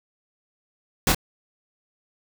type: noise with echo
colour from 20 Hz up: pink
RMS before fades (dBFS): -19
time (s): 1.07-1.12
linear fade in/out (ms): 2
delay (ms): 27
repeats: 1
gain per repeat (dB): -3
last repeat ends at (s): 1.147
effects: none